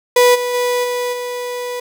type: tone with level steps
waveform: 35% pulse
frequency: 491.4 Hz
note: B4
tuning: 9 cents flat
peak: -6 / -16 / -13 / -16 / -20 dBFS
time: 0.16-1.8 s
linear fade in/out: 5 ms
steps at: 0.34 / 0.53 / 0.83 / 1.12 s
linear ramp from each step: 20 ms
effects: none

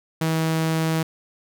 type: tone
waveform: sawtooth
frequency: 160.9 Hz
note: E3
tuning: 42 cents flat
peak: -16 dBFS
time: 0.21-1.03 s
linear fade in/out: 5 ms
effects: none

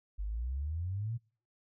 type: exponential sweep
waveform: sine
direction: up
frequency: 47.65 to 120.6 Hz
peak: -33 dBFS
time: 0.18-1.18 s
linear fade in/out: 20 ms
effects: noise-tail reverb RT60 0.4 s tail -25 dB re dry

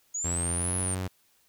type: linear two-way sweep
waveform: sine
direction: up then down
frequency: 6645 to 10548 to 8690 Hz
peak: -29 dBFS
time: 0.14-0.95 s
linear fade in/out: 10 ms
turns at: 0.75 s
type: tone with pitch glide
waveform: sawtooth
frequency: 85.7 to 92.92 Hz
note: F2 to F#2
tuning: -32 to +8 cents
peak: -26 dBFS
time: 0.24-1.08 s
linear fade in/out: 10 ms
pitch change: +140 cents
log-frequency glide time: 0.54-0.82 s
effects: white hiss -66 dBFS RMS until 1.48 s

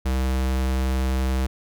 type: tone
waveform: square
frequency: 65.1 Hz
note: C2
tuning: 8 cents flat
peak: -21 dBFS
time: 0.05-1.47 s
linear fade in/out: 10 ms
effects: none

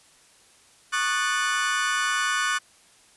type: chord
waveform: 35% pulse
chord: D# half-diminished seventh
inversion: third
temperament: equal with one note detuned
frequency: 1108.7 / 1218.2 / 1480 / 1760 Hz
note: C#6 / D#6 / F#6 / A6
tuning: 0 / -37 / 0 / 0 cents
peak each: -28 / -28 / -24 / -28 dBFS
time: 0.92-2.59 s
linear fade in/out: 20 ms
effects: white hiss -56 dBFS RMS until 3.16 s + resampled to 24000 Hz

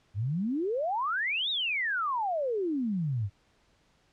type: exponential two-way sweep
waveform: sine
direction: up then down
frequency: 92.7 to 3851 to 92.7 Hz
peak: -27 dBFS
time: 0.14-3.3 s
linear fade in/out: 50 ms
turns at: 1.5 s
effects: pink hiss -67 dBFS RMS until 4.12 s + low-pass 6000 Hz 12 dB/octave

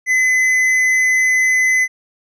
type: tone with tanh clipping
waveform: triangle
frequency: 2026 Hz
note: B6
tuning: 44 cents sharp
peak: -13 dBFS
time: 0.06-1.88 s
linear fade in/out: 50 ms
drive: 12 dB
effects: none

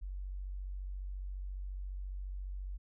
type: tone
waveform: sine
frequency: 47.24 Hz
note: F#1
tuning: 37 cents sharp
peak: -38 dBFS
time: 0.01-2.78 s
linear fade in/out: 20 ms
effects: none

